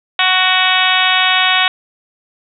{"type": "harmonic tone with a mistuned harmonic", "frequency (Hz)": 370.9, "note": "F#4", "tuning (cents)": 4, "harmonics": [2, 3, 4, 5, 6, 7, 8, 9, 10], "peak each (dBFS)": [-19, -19, -19, -19, -19, -19, -19, -19, -19], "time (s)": [0.19, 1.68], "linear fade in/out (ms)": 2, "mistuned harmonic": 6, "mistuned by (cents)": 25, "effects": []}